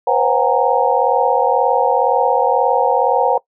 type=tone cluster; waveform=sine; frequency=493 / 535 / 732 / 809 / 929 Hz; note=B4 / C5 / F#5 / G#5 / A#5; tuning=-3 / +38 / -19 / -46 / -6 cents; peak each=-18 dBFS; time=0.07-3.38 s; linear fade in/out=5 ms; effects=noise-tail reverb RT60 0.1 s tail -22 dB re dry

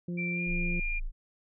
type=harmonic tone; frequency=174.61 Hz; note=F3; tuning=in tune; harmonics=1 / 2 / 3; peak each=-32 / -41 / -50 dBFS; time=0.08-0.8 s; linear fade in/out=5 ms
type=tone with pitch glide; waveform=sine; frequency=2349 to 2400 Hz; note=D7 to D7; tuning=0 to +37 cents; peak=-32 dBFS; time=0.17-1 s; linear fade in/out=20 ms; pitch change=+37 cents; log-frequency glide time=0.32-0.41 s
type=tone; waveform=sine; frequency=27.5 Hz; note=A0; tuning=in tune; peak=-30 dBFS; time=0.46-1.12 s; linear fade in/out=50 ms
effects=none

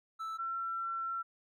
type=tone pair in turn; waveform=triangle / sine; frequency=1318.5 / 1350.9 Hz; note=E6 / E6; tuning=0 / +42 cents; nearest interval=unison; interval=42 cents; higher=second; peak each=-35 / -34 dBFS; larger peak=second; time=0.19-0.38 / 0.38-1.23 s; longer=second; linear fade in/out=20 ms; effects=none

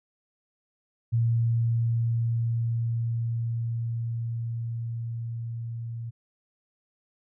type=tone with level ramp; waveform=sine; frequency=116 Hz; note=A#2; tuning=8 cents flat; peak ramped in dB=-20 to -32 dBFS; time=1.12-6.11 s; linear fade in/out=20 ms; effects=none

